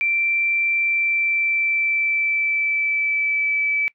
sine tone with pitch glide, 2349 to 2306 Hz, D7 to D7, 0 to -32 cents, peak -18 dBFS, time 0.01-3.88 s, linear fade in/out 0 ms, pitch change -32 cents, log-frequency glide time 0.74-3.58 s, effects noise-tail reverb RT60 0.1 s tail -21 dB re dry

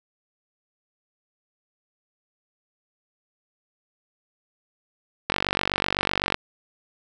click train, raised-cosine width 0.3 ms, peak -5 dBFS, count 51, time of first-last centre 5.3-6.344 s, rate 47.9 Hz, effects none

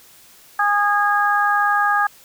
harmonic tone, 410.6 Hz, G#4, 20 cents flat, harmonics 2 / 3 / 4, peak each -19 / -19 / -19 dBFS, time 0.59-2.07 s, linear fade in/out 5 ms, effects white hiss -48 dBFS RMS until 2.24 s

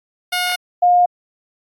10% pulse / sine tone pair in turn, 720 / 711.7 Hz, F#5 / F5, -47 / +33 cents, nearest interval unison, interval 20 cents, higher first, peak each -9 / -9 dBFS, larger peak neither, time 0.32-0.56 / 0.82-1.06 s, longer neither, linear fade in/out 10 ms, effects AAC 64 kbps

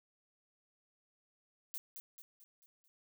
violet noise with echo, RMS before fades -42 dBFS, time 1.74-1.78 s, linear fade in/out 0 ms, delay 220 ms, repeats 5, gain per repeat -6 dB, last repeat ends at 2.88 s, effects none

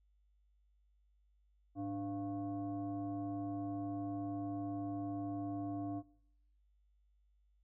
sine tone with frequency modulation, 293.7 Hz, D4, in tune, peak -37 dBFS, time 1.75-6.03 s, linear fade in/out 50 ms, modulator 401 Hz, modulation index 0.81, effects noise-tail reverb RT60 0.8 s tail -23 dB re dry + added 50 Hz sine -69 dBFS peak until 7.63 s

